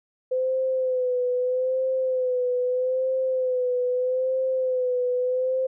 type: tone with vibrato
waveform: sine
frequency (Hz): 509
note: C5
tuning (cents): -48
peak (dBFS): -21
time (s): 0.31-5.67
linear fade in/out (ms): 10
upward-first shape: sine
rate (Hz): 0.79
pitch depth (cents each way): 44
effects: none